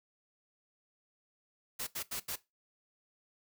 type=noise bursts at uneven times; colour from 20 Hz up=white; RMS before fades=-38 dBFS; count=4; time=1.79-1.87 / 1.95-2.03 / 2.11-2.2 / 2.28-2.36 s; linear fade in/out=10 ms; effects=noise-tail reverb RT60 0.2 s tail -17 dB re dry